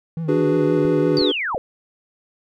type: tone with vibrato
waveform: triangle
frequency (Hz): 158.5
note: D#3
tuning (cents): +32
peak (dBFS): -21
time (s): 0.17-1.19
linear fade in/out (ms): 2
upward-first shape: triangle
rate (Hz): 5.8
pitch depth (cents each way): 100
type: chord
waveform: triangle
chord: G# half-diminished seventh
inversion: second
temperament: equal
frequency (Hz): 293.7 / 370 / 415.3 / 493.9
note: D4 / F#4 / G#4 / B4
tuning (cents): 0 / 0 / 0 / 0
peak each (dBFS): -18 / -19 / -20 / -21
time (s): 0.28-1.32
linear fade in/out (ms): 10
type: clicks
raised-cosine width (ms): 2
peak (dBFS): -18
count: 3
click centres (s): 0.852 / 1.216 / 1.547
type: linear sweep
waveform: sine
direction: down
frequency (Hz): 4699 to 440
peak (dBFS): -21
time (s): 1.17-1.58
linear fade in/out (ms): 0
effects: none